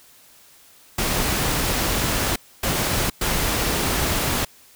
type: noise bursts at uneven times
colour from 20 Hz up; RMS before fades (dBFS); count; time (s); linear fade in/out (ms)
pink; -22; 3; 0.98-2.36 / 2.63-3.1 / 3.21-4.45; 5
effects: white hiss -51 dBFS RMS until 4.75 s